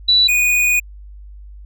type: tone pair in turn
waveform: sine / square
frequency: 3951 / 2468 Hz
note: B7 / D#7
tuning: 0 / -15 cents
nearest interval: minor sixth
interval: 815 cents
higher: first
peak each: -9 / -13 dBFS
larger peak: first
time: 0.08-0.28 / 0.28-0.8 s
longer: second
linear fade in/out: 10 ms
effects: added 50 Hz sine -34 dBFS peak until 1.65 s